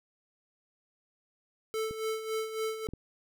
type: tone with tremolo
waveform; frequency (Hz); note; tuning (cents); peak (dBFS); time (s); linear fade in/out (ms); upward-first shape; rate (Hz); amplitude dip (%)
square; 440; A4; 0; -30; 1.74-2.87; 0; sine; 3.6; 65
type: clicks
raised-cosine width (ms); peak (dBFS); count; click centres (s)
3; -29; 3; 1.91 / 2.888 / 2.936
effects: none